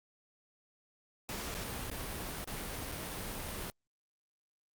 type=noise with dropouts; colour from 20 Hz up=pink; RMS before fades=-40 dBFS; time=1.29-3.7 s; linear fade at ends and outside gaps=0 ms; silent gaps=1.542-1.549 / 1.9-1.914 / 2.443-2.475 / 2.916-2.921 s; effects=Opus 48 kbps